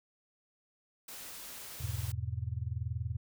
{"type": "noise", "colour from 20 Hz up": "white", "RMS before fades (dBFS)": -46, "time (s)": [1.08, 2.12], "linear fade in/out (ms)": 5}
{"type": "chord", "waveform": "sine", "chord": "E major", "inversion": "none", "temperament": "just", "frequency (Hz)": [82.41, 103.01, 123.61], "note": ["E2", "G#2", "B2"], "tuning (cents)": [0, -14, 2], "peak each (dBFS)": -38, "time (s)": [1.8, 3.17], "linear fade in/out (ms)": 10}
{"effects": []}